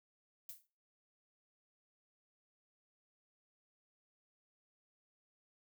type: noise with exponential decay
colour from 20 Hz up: violet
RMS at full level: -44 dBFS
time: 0.49-0.67 s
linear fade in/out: 2 ms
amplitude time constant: 37 ms
effects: noise-tail reverb RT60 0.4 s tail -23 dB re dry